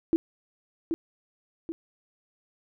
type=tone with echo; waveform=sine; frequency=329.6 Hz; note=E4; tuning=in tune; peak=-18 dBFS; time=0.13-0.16 s; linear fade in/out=0 ms; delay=780 ms; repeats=2; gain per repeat=-6 dB; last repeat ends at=1.72 s; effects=none